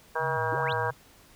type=harmonic tone; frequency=160 Hz; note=D#3; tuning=49 cents sharp; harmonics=3 / 4 / 5 / 6 / 7 / 8 / 9 / 10; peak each=-32 / -36 / -36 / -31 / -36 / -41 / -40 / -33 dBFS; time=0.15-0.91 s; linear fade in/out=10 ms
type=tone with vibrato; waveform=sine; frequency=124.5 Hz; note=B2; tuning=14 cents sharp; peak=-34 dBFS; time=0.19-0.94 s; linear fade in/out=50 ms; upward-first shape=square; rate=2.8 Hz; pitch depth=160 cents each way
type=exponential sweep; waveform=sine; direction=up; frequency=268.7 to 4313 Hz; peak=-34 dBFS; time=0.52-0.73 s; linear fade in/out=5 ms
effects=pink hiss -56 dBFS RMS until 1.35 s